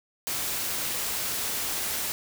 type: noise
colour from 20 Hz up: white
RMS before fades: -30 dBFS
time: 0.27-2.12 s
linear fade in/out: 0 ms
effects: none